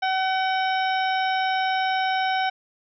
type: harmonic tone with a mistuned harmonic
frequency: 757 Hz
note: F#5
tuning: 39 cents sharp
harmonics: 1 / 2 / 3 / 4 / 5 / 7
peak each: -22 / -28 / -32 / -34 / -36 / -39 dBFS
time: 0.02-2.5 s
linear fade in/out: 10 ms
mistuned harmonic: 7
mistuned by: +21 cents
effects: none